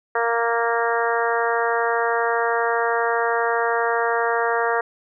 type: harmonic tone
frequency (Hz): 232.5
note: A#3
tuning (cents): -4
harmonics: 2 / 3 / 4 / 5 / 6 / 7 / 8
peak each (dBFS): -23 / -25 / -26 / -27 / -28 / -28 / -29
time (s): 0.15-4.81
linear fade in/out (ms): 5
effects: none